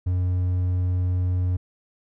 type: tone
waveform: triangle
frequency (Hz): 90.5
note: F#2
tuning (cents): -38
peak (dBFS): -18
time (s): 0.06-1.57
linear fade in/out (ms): 10
effects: none